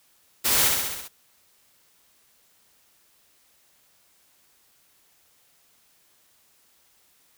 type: noise with echo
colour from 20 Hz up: white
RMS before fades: -22 dBFS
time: 0.44-0.69 s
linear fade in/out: 20 ms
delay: 66 ms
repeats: 6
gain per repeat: -3 dB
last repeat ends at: 1.086 s
effects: white hiss -62 dBFS RMS until 7.37 s